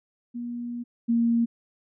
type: tone pair in turn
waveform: sine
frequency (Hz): 239.5 / 233.1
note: A#3 / A#3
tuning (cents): +47 / 0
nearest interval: unison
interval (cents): 47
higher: first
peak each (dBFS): -30 / -19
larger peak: second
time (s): 0.34-0.84 / 1.08-1.46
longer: first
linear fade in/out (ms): 20
effects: none